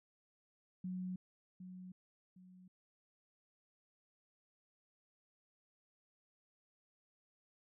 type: tone with echo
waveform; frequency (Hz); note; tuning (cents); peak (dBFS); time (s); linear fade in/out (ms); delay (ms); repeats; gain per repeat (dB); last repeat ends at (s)
sine; 183.6; F#3; -13; -39; 0.84-1.16; 5; 760; 2; -9; 2.68
effects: none